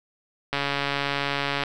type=click train; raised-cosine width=0.3 ms; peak=-9 dBFS; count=157; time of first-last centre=0.53-1.636 s; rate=141 Hz; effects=none